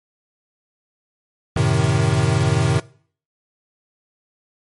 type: chord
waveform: square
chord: F# diminished seventh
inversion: none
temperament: equal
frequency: 92.5 / 110 / 130.81 / 155.56 Hz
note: F#2 / A2 / C3 / Eb3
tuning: 0 / 0 / 0 / 0 cents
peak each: -24 / -21 / -20 / -21 dBFS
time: 1.56-2.8 s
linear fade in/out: 5 ms
effects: noise-tail reverb RT60 0.5 s tail -21 dB re dry + MP3 48 kbps